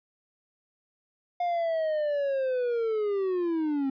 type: linear sweep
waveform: triangle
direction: down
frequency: 712 to 265 Hz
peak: -23 dBFS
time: 1.4-3.9 s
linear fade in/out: 5 ms
effects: resampled to 11025 Hz